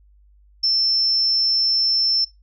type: tone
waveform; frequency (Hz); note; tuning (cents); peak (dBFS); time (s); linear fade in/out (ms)
sine; 5340; E8; +22; -15; 0.63-2.25; 10
effects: noise-tail reverb RT60 0.2 s tail -23 dB re dry + added 50 Hz sine -50 dBFS peak until 2.42 s